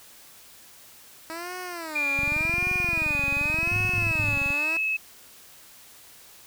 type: tone with vibrato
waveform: 10% pulse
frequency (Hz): 319.5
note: D#4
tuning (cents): +46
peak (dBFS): -25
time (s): 1.3-4.77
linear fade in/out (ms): 0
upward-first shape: sine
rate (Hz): 0.88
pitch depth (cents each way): 230
type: tone with pitch glide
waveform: sine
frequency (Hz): 2400 to 2587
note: D7 to E7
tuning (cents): +37 to -33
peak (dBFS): -23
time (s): 1.95-4.97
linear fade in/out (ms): 10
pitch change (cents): +130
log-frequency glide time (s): 2.51-3.92
type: click train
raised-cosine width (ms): 5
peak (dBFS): -22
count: 54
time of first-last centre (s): 2.19-4.504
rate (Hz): 22.9
type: tone bursts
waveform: sine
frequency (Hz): 103.9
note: G#2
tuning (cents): +1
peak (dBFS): -28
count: 3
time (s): 3.71-4.356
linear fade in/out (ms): 5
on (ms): 170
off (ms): 68
effects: white hiss -50 dBFS RMS until 6.46 s